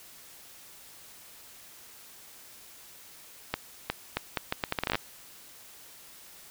accelerating click train, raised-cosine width 0.3 ms, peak -11 dBFS, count 15, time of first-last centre 3.54-4.954 s, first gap 360 ms, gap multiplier 0.75, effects white hiss -51 dBFS RMS until 6.5 s

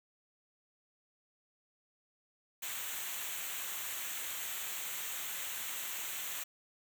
white noise with comb filter, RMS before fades -40 dBFS, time 2.62-6.44 s, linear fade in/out 10 ms, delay 0.2 ms, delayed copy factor -0.7, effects none

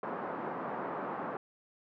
white band-pass noise, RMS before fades -38 dBFS, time 0.03-1.37 s, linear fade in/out 2 ms, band 170 to 1200 Hz, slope 24 dB/octave, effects none

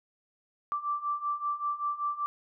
sine beating tone pair, 1168 / 1173.2 Hz, D6 / D6, -10 / -2 cents, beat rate 5.2 Hz, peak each -34 / -31 dBFS, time 0.72-2.26 s, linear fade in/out 0 ms, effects none

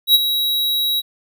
square tone with ADSR envelope, 3860 Hz, B7, 40 cents flat, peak -7 dBFS, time 0.07-1.02 s, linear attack 76 ms, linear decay 28 ms, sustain -10 dB, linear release 32 ms, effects none

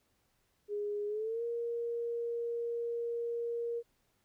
sine tone with pitch glide, 413.3 to 469.3 Hz, G#4 to A#4, -8 to +12 cents, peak -33 dBFS, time 0.68-3.83 s, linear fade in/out 50 ms, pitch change +220 cents, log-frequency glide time 1.07-1.43 s, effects pink hiss -75 dBFS RMS until 4.24 s

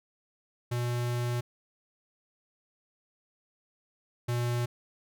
square tone pair in turn, 121.1 / 120.63 Hz, B2 / B2, -34 / -40 cents, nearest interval unison, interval 6 cents, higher first, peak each -29 / -28 dBFS, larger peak second, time 0.71-1.41 / 4.28-4.66 s, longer first, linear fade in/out 10 ms, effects none

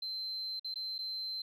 sine tone with dropouts, 4100 Hz, C8, 36 cents flat, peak -35 dBFS, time 0.02-1.42 s, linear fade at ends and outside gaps 5 ms, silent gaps 0.596-0.645 / 0.742-0.757 / 0.982-0.988 s, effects tanh soft clip ceiling -32 dBFS

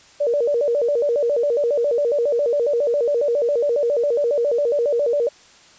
sine tone with vibrato, 523.3 Hz, C5, in tune, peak -16 dBFS, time 0.2-5.29 s, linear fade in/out 10 ms, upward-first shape square, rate 7.3 Hz, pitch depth 180 cents each way, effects white hiss -49 dBFS RMS until 5.78 s + resampled to 16000 Hz

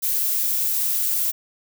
violet noise with high-pass filter sweep, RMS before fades -22 dBFS, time 0.02-1.32 s, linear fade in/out 20 ms, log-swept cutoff 210 to 610 Hz, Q 4.8, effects none

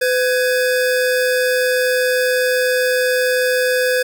square tone pair together, 504.5 / 1661.2 Hz, B4 / G#6, +37 / 0 cents, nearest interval octave + major sixth, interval 2063 cents, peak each -16 / -21 dBFS, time 0.01-4.03 s, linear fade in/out 10 ms, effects none

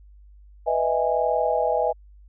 sine chord, E major seventh, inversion second, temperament just, 494.4 / 618.1 / 659.3 / 824.1 Hz, B4 / D#5 / E5 / G#5, +2 / -12 / 0 / -14 cents, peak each -25 dBFS, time 0.66-1.93 s, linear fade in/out 20 ms, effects added 50 Hz sine -46 dBFS peak until 2.28 s

